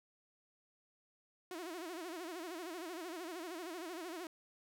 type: tone with vibrato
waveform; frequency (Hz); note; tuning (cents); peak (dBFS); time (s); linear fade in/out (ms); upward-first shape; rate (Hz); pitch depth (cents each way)
sawtooth; 342.5; F4; -34; -39; 1.51-4.27; 2; sine; 13; 150
effects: none